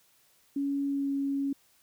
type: tone with pitch glide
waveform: sine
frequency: 280 to 277.3 Hz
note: C#4 to C#4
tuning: +18 to +1 cents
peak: -27 dBFS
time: 0.56-1.53 s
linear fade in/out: 5 ms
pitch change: -17 cents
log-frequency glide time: 0.86-1.11 s
effects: white hiss -65 dBFS RMS until 1.82 s